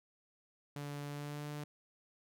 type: tone with pitch glide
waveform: sawtooth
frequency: 144.5 to 147.79 Hz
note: D3 to D3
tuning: -28 to +11 cents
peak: -37 dBFS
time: 0.76-1.64 s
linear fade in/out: 2 ms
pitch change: +39 cents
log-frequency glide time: 1.08-1.47 s
effects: none